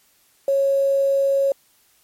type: tone with quantisation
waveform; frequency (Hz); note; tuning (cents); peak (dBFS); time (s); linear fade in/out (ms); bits
sine; 550; C#5; -14; -15; 0.48-1.52; 2; 7
effects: white hiss -59 dBFS RMS until 2.03 s + MP3 64 kbps